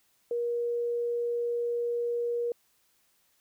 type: tone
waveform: sine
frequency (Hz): 475.3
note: A#4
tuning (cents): +34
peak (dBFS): -27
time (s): 0.31-2.52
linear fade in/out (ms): 2
effects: white hiss -69 dBFS RMS until 3.4 s